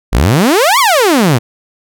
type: exponential two-way sweep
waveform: sawtooth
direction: up then down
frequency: 46.77 to 1174.7 to 108.8 Hz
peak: -3 dBFS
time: 0.12-1.39 s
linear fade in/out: 20 ms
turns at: 0.79 s
effects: none